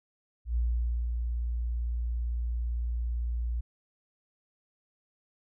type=tone with ADSR envelope; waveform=sine; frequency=58.9 Hz; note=A#1; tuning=19 cents sharp; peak=-24 dBFS; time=0.45-3.61 s; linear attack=110 ms; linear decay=520 ms; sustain=-4 dB; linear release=10 ms; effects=none